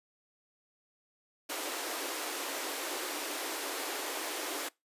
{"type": "high-pass noise", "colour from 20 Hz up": "pink", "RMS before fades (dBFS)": -37, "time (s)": [1.49, 4.69], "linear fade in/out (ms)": 10, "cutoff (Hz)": 280, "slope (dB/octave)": 96, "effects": ["noise-tail reverb RT60 0.2 s tail -23 dB re dry", "resampled to 32000 Hz"]}